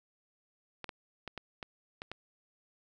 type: clicks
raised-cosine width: 0.3 ms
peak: -24 dBFS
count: 7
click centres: 0.843 / 0.892 / 1.277 / 1.377 / 1.628 / 2.019 / 2.116 s
effects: none